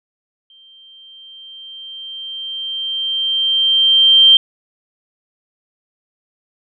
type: tone with exponential growth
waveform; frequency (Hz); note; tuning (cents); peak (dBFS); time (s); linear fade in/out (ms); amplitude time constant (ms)
sine; 3150; G7; +8; -4; 0.5-4.37; 2; 840
effects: none